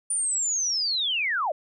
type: linear sweep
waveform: sine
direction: down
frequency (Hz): 9397 to 547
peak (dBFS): -23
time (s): 0.1-1.52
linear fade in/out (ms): 5
effects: none